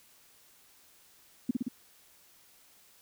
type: tone with echo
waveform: sine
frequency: 246.9 Hz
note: B3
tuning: in tune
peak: -23 dBFS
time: 1.49-1.51 s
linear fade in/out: 5 ms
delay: 58 ms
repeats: 3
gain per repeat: -2 dB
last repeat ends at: 1.684 s
effects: white hiss -61 dBFS RMS until 3.01 s